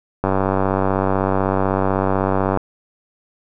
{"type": "click train", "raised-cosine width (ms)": 1, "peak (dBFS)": -4, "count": 225, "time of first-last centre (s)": [0.24, 2.573], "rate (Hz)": 96, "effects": []}